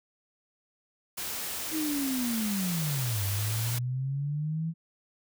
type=noise; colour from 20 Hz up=white; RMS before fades=-35 dBFS; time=1.17-3.79 s; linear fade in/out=10 ms
type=linear two-way sweep; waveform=sine; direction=down then up; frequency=322.6 to 96.3 to 166.1 Hz; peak=-28 dBFS; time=1.71-4.74 s; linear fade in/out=50 ms; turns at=3.24 s
effects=none